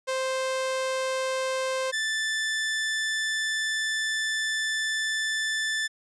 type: tone pair in turn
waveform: sawtooth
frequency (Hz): 523.3 / 1760.2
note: C5 / A6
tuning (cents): 0 / 0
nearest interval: octave + major sixth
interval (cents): 2100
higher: second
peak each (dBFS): -22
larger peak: neither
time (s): 0.07-1.92 / 1.92-5.88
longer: second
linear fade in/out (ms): 20
effects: resampled to 22050 Hz